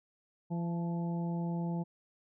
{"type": "harmonic tone with a mistuned harmonic", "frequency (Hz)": 170, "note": "F3", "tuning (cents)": -46, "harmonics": [1, 2, 3, 4, 5], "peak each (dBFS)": [-32, -43, -48, -48, -46], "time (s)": [0.5, 1.84], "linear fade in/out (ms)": 20, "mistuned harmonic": 5, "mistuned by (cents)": 32, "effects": []}